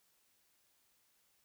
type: silence
effects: white hiss -74 dBFS RMS until 1.44 s